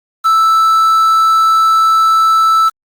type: tone with quantisation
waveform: triangle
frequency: 1318.5 Hz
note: E6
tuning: in tune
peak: -5 dBFS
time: 0.24-2.7 s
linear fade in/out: 20 ms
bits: 5
effects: Opus 48 kbps